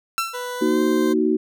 sawtooth tone with exponential decay, 1345 Hz, E6, 34 cents sharp, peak -14 dBFS, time 0.18-0.54 s, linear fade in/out 0 ms, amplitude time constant 78 ms
20% pulse tone with pitch glide, 493.9 to 520 Hz, B4 to C5, 0 to -11 cents, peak -22 dBFS, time 0.33-1.14 s, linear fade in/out 20 ms, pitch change +89 cents, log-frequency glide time 0.57-0.81 s
sine chord, D# minor, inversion second, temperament just, 233.3 / 311.1 / 373.4 Hz, A#3 / D#4 / F#4, +2 / 0 / +16 cents, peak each -22 / -20 / -20 dBFS, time 0.61-1.37 s, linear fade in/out 10 ms
effects none

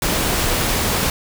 pink noise, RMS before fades -19 dBFS, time 0.02-1.1 s, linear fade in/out 2 ms, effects none

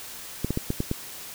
clicks, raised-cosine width 3 ms, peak -12 dBFS, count 6, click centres 0.446 / 0.506 / 0.574 / 0.704 / 0.804 / 0.914 s, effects white hiss -40 dBFS RMS until 1.34 s

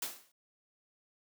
white noise with exponential decay, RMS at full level -34 dBFS, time 0.02-0.32 s, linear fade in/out 5 ms, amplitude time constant 64 ms, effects high-pass 200 Hz 12 dB/octave

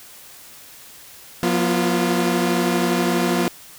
sawtooth tone cluster, 178.9 / 242.2 / 345.4 Hz, F3 / B3 / F4, +42 / -34 / -19 cents, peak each -18 dBFS, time 1.43-3.48 s, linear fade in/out 0 ms, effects white hiss -43 dBFS RMS until 3.78 s

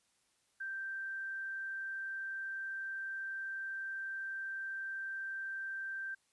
sine tone, 1568 Hz, G6, in tune, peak -38 dBFS, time 0.6-6.15 s, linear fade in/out 10 ms, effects white hiss -75 dBFS RMS until 6.32 s + resampled to 24000 Hz

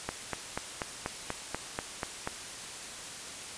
click train, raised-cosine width 0.5 ms, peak -16 dBFS, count 10, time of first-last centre 0.09-2.274 s, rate 4.12 Hz, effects white hiss -42 dBFS RMS until 3.57 s + resampled to 22050 Hz

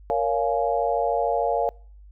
sine chord, Bb minor seventh, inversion none, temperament just, 466.2 / 559.4 / 699.2 / 839.1 Hz, Bb4 / Db5 / F5 / Ab5, 0 / +16 / +2 / +18 cents, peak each -26 / -26 / -24 / -28 dBFS, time 0.1-1.69 s, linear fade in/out 0 ms, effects noise-tail reverb RT60 0.5 s tail -26 dB re dry + added 50 Hz sine -44 dBFS peak until 2.11 s

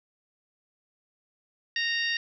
harmonic tone, 928 Hz, A#5, 8 cents flat, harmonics 2 / 3 / 4 / 5 / 6, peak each -28 / -32 / -34 / -36 / -38 dBFS, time 1.76-2.17 s, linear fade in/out 2 ms, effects none

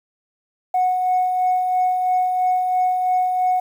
sine tone with tremolo, 735 Hz, F#5, 12 cents flat, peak -13 dBFS, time 0.74-3.6 s, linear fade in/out 5 ms, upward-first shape sine, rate 3 Hz, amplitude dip 40%, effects tanh soft clip ceiling -12 dBFS + 8-bit

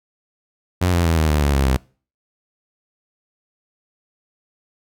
sawtooth tone with pitch steps, 90.3 / 86.22 / 82.33 / 78.61 / 75.06 / 71.67 / 68.43 / 65.34 Hz, F#2 / F2 / E2 / D#2 / D2 / D2 / C#2 / C2, -42 / -22 / -2 / +18 / +38 / -42 / -22 / -2 cents, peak -11 dBFS, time 0.81-1.77 s, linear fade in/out 10 ms, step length 120 ms, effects noise-tail reverb RT60 0.4 s tail -24 dB re dry

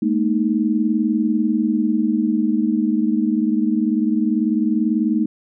sine chord, Ab suspended second, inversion none, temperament equal with one note detuned, 212.9 / 233.1 / 311.1 Hz, Ab3 / Bb3 / Eb4, +43 / 0 / 0 cents, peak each -20 dBFS, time 0.02-5.26 s, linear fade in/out 5 ms, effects none

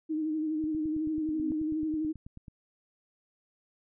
sine tone with vibrato, 311.1 Hz, D#4, in tune, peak -28 dBFS, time 0.09-2.13 s, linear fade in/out 20 ms, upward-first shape sine, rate 12 Hz, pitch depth 41 cents each way
click train, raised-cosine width 5 ms, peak -33 dBFS, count 18, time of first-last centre 0.64-2.482 s, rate 9.23 Hz
sine tone with exponential growth, 259.2 Hz, C4, 16 cents flat, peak -30 dBFS, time 1.06-1.52 s, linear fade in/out 1 ms, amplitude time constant 98 ms
effects none

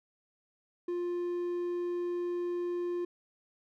triangle tone, 351.1 Hz, F4, 9 cents sharp, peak -29 dBFS, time 0.88-3.05 s, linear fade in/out 5 ms, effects none

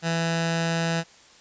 15% pulse tone with notch filter, 166 Hz, E3, 12 cents sharp, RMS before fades -25 dBFS, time 0.02-1.04 s, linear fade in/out 50 ms, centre 380 Hz, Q 0.89, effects white hiss -52 dBFS RMS until 1.4 s + resampled to 16000 Hz

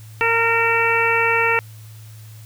harmonic tone with a mistuned harmonic, 459.7 Hz, A#4, 24 cents flat, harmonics 1 / 2 / 3 / 4 / 5 / 6, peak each -22 / -22 / -22 / -22 / -22 / -22 dBFS, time 0.21-1.59 s, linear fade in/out 0 ms, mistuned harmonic 6, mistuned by -49 cents, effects added 109 Hz sine -37 dBFS peak until 2.45 s + white hiss -49 dBFS RMS until 2.45 s

